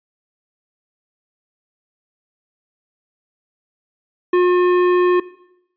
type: tone with hard clipping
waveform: sine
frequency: 358.6 Hz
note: F4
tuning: 46 cents sharp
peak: -13 dBFS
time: 4.33-5.2 s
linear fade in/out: 5 ms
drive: 12 dB
effects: noise-tail reverb RT60 0.8 s tail -19 dB re dry + resampled to 11025 Hz